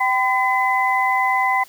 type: tone cluster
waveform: sine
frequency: 775 / 1014 / 2023 Hz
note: G5 / B5 / B6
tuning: -20 / +45 / +41 cents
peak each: -20 dBFS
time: 0-1.64 s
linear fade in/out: 10 ms
effects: white hiss -47 dBFS RMS until 1.68 s